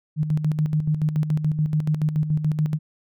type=tone with tremolo; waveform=sine; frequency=153.3 Hz; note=D#3; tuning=25 cents flat; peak=-17 dBFS; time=0.16-2.79 s; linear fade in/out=50 ms; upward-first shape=square; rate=7 Hz; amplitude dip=60%; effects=none